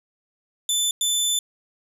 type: tone bursts at uneven times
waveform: 20% pulse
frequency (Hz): 3520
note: A7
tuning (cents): 0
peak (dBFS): -14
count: 2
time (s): 0.69-0.91 / 1.01-1.39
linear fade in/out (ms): 2
effects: none